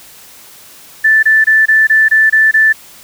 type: tone bursts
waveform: sine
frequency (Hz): 1760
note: A6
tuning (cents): 0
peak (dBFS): -5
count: 8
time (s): 1.04-2.728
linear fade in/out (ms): 10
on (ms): 190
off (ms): 24
effects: white hiss -38 dBFS RMS until 3.03 s